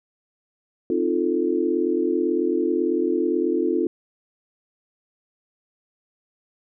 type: chord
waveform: sine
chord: F dominant seventh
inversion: second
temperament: equal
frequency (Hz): 261.6 / 311.1 / 349.2 / 440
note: C4 / Eb4 / F4 / A4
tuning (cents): 0 / 0 / 0 / 0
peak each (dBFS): -27 / -25 / -22 / -26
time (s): 0.9-3.87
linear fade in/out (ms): 2
effects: none